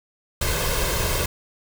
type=noise with comb filter; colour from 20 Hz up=pink; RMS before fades=-23 dBFS; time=0.41-1.26 s; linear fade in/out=5 ms; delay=1.9 ms; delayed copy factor=+0.65; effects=none